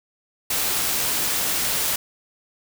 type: noise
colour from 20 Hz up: white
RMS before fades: -23 dBFS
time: 0.5-1.96 s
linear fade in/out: 5 ms
effects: none